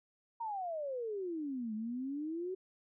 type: exponential two-way sweep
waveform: sine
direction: down then up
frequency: 945 to 211.5 to 382.1 Hz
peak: -36 dBFS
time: 0.4-2.55 s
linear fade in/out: 10 ms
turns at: 1.74 s
effects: none